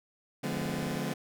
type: chord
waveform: sawtooth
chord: D diminished seventh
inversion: none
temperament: just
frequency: 146.83 / 176.2 / 211.4 / 253.7 Hz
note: D3 / F3 / Ab3 / Cb4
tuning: 0 / +16 / +31 / +47 cents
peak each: -33 dBFS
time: 0.43-1.14 s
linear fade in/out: 10 ms
type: click train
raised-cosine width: 5 ms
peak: -36 dBFS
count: 11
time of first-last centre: 0.53-0.954 s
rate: 23.6 Hz
effects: none